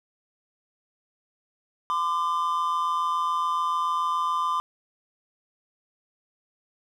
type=tone pair together; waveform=triangle; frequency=1023 / 1190 Hz; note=C6 / D6; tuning=-39 / +22 cents; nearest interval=minor third; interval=261 cents; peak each=-24 dBFS; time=1.9-4.6 s; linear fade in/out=0 ms; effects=none